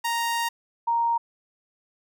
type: tone pair in turn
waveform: sawtooth / sine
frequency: 932.3 / 932.3 Hz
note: A#5 / A#5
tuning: 0 / 0 cents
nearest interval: unison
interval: 0 cents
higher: neither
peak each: -20 dBFS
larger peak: neither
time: 0.04-0.49 / 0.87-1.18 s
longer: first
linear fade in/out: 10 ms
effects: none